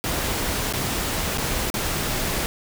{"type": "noise with dropouts", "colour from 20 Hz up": "pink", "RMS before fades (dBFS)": -25, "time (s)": [0.04, 2.46], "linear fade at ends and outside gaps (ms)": 0, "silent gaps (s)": [[0.726, 0.736], [1.375, 1.382], [1.701, 1.741]], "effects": []}